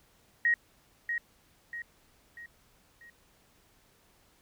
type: tone with echo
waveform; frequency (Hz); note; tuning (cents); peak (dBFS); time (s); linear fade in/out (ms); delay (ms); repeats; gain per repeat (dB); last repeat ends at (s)
sine; 1884; A#6; +18; -22; 0.45-0.54; 2; 640; 4; -7; 3.1
effects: pink hiss -65 dBFS RMS until 4.41 s